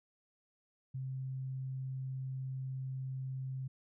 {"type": "tone", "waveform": "sine", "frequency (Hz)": 131.7, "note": "C3", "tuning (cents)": 12, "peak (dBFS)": -37, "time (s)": [0.94, 3.68], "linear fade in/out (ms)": 10, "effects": []}